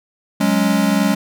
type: chord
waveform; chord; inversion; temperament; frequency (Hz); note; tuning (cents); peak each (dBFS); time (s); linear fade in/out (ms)
square; F# suspended second; none; equal; 185 / 207.7 / 277.2; F#3 / G#3 / C#4; 0 / 0 / 0; -20 / -17 / -20; 0.4-1.15; 10
effects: none